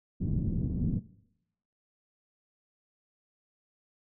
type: low-pass noise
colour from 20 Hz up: white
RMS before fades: -30 dBFS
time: 0.2-1 s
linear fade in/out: 20 ms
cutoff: 220 Hz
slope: 24 dB/octave
effects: noise-tail reverb RT60 0.8 s tail -19 dB re dry